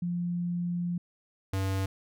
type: tone pair in turn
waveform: sine / square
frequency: 174.61 / 96.15 Hz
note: F3 / G2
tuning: 0 / -33 cents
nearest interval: minor seventh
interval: 1033 cents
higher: first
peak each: -28 dBFS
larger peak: neither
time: 0.02-0.98 / 1.53-1.86 s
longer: first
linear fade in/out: 5 ms
effects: none